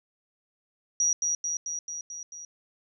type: tone with echo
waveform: sine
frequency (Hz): 5770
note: F#8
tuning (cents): -44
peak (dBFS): -21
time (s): 1-1.13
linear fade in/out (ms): 2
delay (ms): 220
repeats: 6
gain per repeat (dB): -3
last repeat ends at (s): 2.45
effects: none